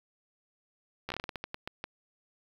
slowing click train, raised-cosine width 0.3 ms, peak -20 dBFS, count 13, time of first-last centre 1.09-1.841 s, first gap 13 ms, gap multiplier 1.26, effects 8-bit

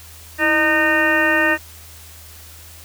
harmonic tone with a mistuned harmonic, 306.6 Hz, D#4, 25 cents flat, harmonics 1 / 2 / 3 / 4 / 5 / 6 / 8 / 9, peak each -22 / -22 / -26 / -26 / -23 / -16 / -27 / -27 dBFS, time 0.38-1.58 s, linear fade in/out 50 ms, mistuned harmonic 1, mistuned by +96 cents, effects added 80 Hz sine -42 dBFS peak until 2.84 s + white hiss -42 dBFS RMS until 2.84 s

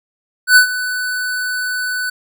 square tone with ADSR envelope, 1496 Hz, F#6, 19 cents sharp, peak -4 dBFS, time 0.47-2.1 s, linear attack 92 ms, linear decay 100 ms, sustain -15 dB, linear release 7 ms, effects none

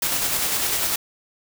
white noise with tremolo, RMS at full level -22 dBFS, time 0.02-0.96 s, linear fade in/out 5 ms, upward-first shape square, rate 10 Hz, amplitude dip 25%, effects none

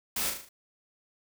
white noise with echo, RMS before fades -31 dBFS, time 0.16-0.3 s, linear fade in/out 5 ms, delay 38 ms, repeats 5, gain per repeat -5 dB, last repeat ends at 0.49 s, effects none

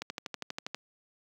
click train, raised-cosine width 0.2 ms, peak -18 dBFS, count 10, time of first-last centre 0.02-0.746 s, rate 12.4 Hz, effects high-pass 150 Hz 12 dB/octave + 10-bit

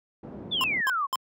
pink low-pass noise, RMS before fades -36 dBFS, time 0.23-0.81 s, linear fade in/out 5 ms, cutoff 480 Hz, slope 12 dB/octave
sine exponential sweep, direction down, 3600 to 1063 Hz, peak -24 dBFS, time 0.51-1.07 s, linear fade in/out 20 ms
square tone bursts, 1046.5 Hz, C6, in tune, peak -25 dBFS, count 3, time 0.61-1.157 s, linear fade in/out 0 ms, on 29 ms, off 230 ms
effects high-pass 150 Hz 12 dB/octave

